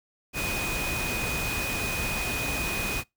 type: tone in noise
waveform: sine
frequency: 2489 Hz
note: D#7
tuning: in tune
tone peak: -31 dBFS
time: 0.33-3.04 s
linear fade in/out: 50 ms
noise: pink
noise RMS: -31 dBFS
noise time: 0.33-3.04 s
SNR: -3 dB
effects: noise-tail reverb RT60 0.2 s tail -25 dB re dry